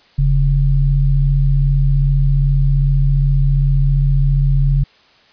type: tone pair together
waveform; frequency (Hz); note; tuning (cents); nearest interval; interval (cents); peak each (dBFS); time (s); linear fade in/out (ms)
sine; 41.2 / 138.59; E1 / C#3; 0 / 0; octave + major sixth; 2100; -13; 0.18-4.84; 10
effects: white hiss -50 dBFS RMS until 5.32 s + resampled to 11025 Hz